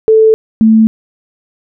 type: tone pair in turn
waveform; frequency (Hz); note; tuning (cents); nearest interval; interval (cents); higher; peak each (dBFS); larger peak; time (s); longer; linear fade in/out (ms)
sine; 440 / 221; A4 / A3; 0 / +8; octave; 1192; first; -3; neither; 0.08-0.34 / 0.61-0.87; neither; 0
effects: none